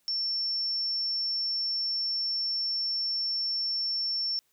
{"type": "tone", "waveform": "sine", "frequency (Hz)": 5420, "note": "E8", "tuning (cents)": 47, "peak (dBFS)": -27, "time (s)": [0.08, 4.39], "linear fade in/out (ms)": 0, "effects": ["white hiss -71 dBFS RMS until 4.52 s"]}